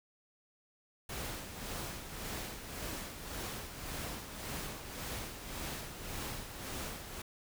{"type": "noise with tremolo", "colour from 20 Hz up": "pink", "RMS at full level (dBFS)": -40, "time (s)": [1.09, 7.22], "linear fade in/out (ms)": 5, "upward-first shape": "sine", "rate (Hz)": 1.8, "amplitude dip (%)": 55, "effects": []}